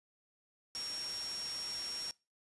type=tone in noise; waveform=sine; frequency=5550 Hz; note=F8; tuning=12 cents flat; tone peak=-39 dBFS; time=0.75-2.11 s; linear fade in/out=0 ms; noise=white; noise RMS=-45 dBFS; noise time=0.75-2.11 s; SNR=+3 dB; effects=noise-tail reverb RT60 0.3 s tail -24 dB re dry + resampled to 24000 Hz